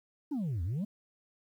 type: exponential two-way sweep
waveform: sine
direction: down then up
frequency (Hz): 314.6 to 79.4 to 222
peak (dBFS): -28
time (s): 0.31-0.85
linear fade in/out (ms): 10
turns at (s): 0.63
effects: tanh soft clip ceiling -30 dBFS + 11-bit